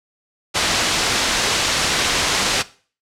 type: low-pass noise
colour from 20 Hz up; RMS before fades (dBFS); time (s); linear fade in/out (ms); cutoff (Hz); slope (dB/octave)
white; -19; 0.54-2.63; 20; 5600; 12
effects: noise-tail reverb RT60 0.4 s tail -18 dB re dry + low-pass 10000 Hz 12 dB/octave